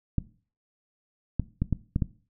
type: clicks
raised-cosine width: 5 ms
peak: -12 dBFS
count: 6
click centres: 0.183 / 1.397 / 1.62 / 1.727 / 1.961 / 2.022 s
effects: noise-tail reverb RT60 0.4 s tail -18 dB re dry